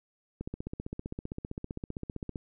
click train, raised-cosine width 3 ms, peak -23 dBFS, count 31, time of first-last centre 0.41-2.358 s, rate 15.4 Hz, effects none

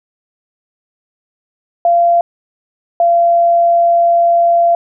sine tone pair in turn, 688 / 685.1 Hz, F5 / F5, -26 / -33 cents, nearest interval unison, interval 7 cents, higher first, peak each -7 dBFS, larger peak neither, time 1.85-2.21 / 3-4.75 s, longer second, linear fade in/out 2 ms, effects none

